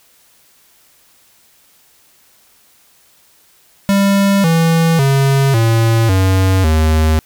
square tone with pitch steps, 198.1 / 164.67 / 136.88 / 113.78 / 94.58 / 78.62 Hz, G3 / E3 / C#3 / A#2 / F#2 / D#2, +18 / -2 / -22 / -42 / +39 / +19 cents, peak -10 dBFS, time 3.89-7.19 s, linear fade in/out 0 ms, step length 550 ms, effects white hiss -51 dBFS RMS until 7.25 s

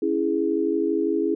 sine chord, C# minor, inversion none, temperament equal, 277.2 / 329.6 / 415.3 Hz, C#4 / E4 / G#4, 0 / 0 / 0 cents, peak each -27 / -23 / -24 dBFS, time 0.02-1.35 s, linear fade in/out 5 ms, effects none

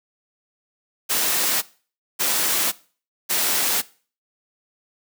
white noise bursts, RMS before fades -21 dBFS, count 3, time 1.09-3.82 s, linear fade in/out 20 ms, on 530 ms, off 570 ms, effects noise-tail reverb RT60 0.4 s tail -20 dB re dry + high-pass 200 Hz 12 dB/octave

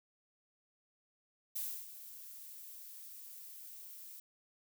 violet noise with ADSR envelope, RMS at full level -38 dBFS, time 1.55-4.2 s, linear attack 13 ms, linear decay 290 ms, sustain -13 dB, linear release 4 ms, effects none

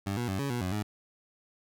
20% pulse tone with pitch steps, 98.7 / 120.7 / 95.7 / 139.9 / 121.4 / 91.5 / 105 Hz, G2 / B2 / G2 / C#3 / B2 / F#2 / G#2, +12 / -39 / -41 / +16 / -29 / -19 / +19 cents, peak -25 dBFS, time 0.06-0.83 s, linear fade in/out 10 ms, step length 110 ms, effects none

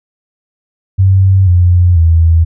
sine tone with pitch steps, 95.6 / 88.68 / 82.27 Hz, G2 / F2 / E2, -43 / +27 / -3 cents, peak -4 dBFS, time 0.98-2.45 s, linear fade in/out 20 ms, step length 490 ms, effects none

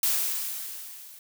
blue noise with level ramp, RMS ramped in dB -23 to -48 dBFS, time 0.03-1.19 s, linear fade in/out 2 ms, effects none

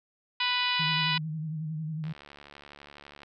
harmonic tone, 494.2 Hz, B4, 1 cent sharp, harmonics 2 / 3 / 4 / 5 / 6 / 7 / 8 / 9 / 10, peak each -32 / -37 / -34 / -32 / -31 / -36 / -33 / -42 / -40 dBFS, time 0.4-1.18 s, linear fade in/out 5 ms
sine tone with vibrato, 156.7 Hz, D#3, 13 cents sharp, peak -31 dBFS, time 0.79-2.13 s, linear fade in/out 10 ms, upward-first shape sine, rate 11 Hz, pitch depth 54 cents each way
click train, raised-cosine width 0.3 ms, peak -31 dBFS, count 87, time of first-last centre 2.04-3.233 s, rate 72.1 Hz
effects none

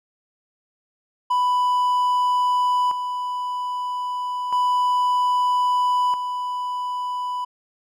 triangle tone with tremolo, 992 Hz, B5, 7 cents sharp, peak -15 dBFS, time 1.3-7.45 s, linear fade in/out 10 ms, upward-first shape square, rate 0.31 Hz, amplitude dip 55%, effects none

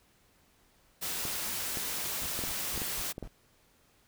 white noise, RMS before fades -35 dBFS, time 1.01-3.13 s, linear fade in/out 20 ms
clicks, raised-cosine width 2 ms, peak -25 dBFS, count 8, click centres 1.253 / 1.772 / 2.391 / 2.438 / 2.777 / 2.818 / 3.181 / 3.227 s
brown noise bursts, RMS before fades -43 dBFS, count 5, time 2.22-3.275 s, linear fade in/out 0 ms, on 43 ms, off 210 ms
effects pink hiss -66 dBFS RMS until 4.07 s

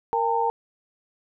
sine tone cluster, 464.7 / 806 / 908 Hz, A#4 / G5 / A#5, -5 / +48 / -46 cents, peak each -26 / -26 / -23 dBFS, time 0.13-0.5 s, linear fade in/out 0 ms, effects none

